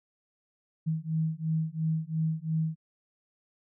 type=beating tone pair; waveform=sine; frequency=158.1 / 161 Hz; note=D#3 / E3; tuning=+28 / -41 cents; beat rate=2.9 Hz; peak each=-30 dBFS; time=0.86-2.76 s; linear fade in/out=20 ms; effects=none